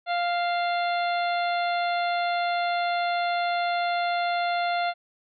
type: harmonic tone with a mistuned harmonic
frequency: 698.5 Hz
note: F5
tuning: in tune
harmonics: 1 / 2 / 3 / 4 / 5 / 6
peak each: -24 / -32 / -34 / -40 / -38 / -40 dBFS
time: 0.06-4.94 s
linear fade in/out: 50 ms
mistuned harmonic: 4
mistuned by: -31 cents
effects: none